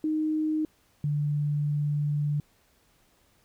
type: tone pair in turn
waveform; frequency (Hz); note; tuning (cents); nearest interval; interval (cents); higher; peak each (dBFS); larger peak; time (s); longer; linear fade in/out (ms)
sine; 310.3 / 147.04; D#4 / D3; -5 / +2; octave + minor second; 1293; first; -24; neither; 0.04-0.65 / 1.04-2.4; second; 2
effects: pink hiss -65 dBFS RMS until 3.44 s